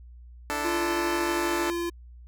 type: chord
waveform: 10% pulse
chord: D suspended second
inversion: none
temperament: just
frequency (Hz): 293.7 / 330.4 / 440.5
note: D4 / E4 / A4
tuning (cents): 0 / +4 / +2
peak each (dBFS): -23 / -29 / -25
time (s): 0.5-1.7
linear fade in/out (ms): 0
type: tone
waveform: square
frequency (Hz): 343.2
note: F4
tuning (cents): -30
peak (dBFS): -28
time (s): 0.64-1.9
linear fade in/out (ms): 10
effects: added 60 Hz sine -44 dBFS peak until 2.27 s